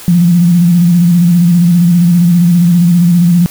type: tone with vibrato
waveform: sine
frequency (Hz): 173.4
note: F3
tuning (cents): -12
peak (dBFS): -4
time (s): 0.08-3.46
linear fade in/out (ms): 0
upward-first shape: square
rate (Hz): 15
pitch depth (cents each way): 45
effects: white hiss -30 dBFS RMS until 3.5 s